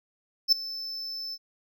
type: tone with ADSR envelope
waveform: triangle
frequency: 5274 Hz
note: E8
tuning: in tune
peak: -13 dBFS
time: 0.48-1.38 s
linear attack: 43 ms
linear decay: 6 ms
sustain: -19 dB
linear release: 47 ms
effects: none